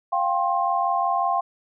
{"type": "chord", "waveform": "sine", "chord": "F suspended second", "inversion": "none", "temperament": "equal with one note detuned", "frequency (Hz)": [698.5, 784, 1061.7], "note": ["F5", "G5", "C6"], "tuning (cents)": [0, 0, 25], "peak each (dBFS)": -24, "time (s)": [0.12, 1.41], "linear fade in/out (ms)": 10, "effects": []}